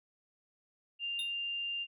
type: tone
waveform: sine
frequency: 2794 Hz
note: F7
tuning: in tune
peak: -34 dBFS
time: 0.99-1.87 s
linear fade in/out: 50 ms
type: tone with exponential decay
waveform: square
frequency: 3656 Hz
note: A#7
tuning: 34 cents flat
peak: -36 dBFS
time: 1.19-1.35 s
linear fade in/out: 2 ms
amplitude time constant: 33 ms
effects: none